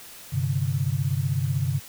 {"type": "chord", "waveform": "sine", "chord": "G suspended fourth", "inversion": "none", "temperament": "equal", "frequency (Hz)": [98, 130.81, 146.83], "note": ["G2", "C3", "D3"], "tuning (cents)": [0, 0, 0], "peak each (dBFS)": [-28, -25, -27], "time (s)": [0.32, 1.8], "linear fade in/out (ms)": 20, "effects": ["white hiss -44 dBFS RMS until 1.88 s"]}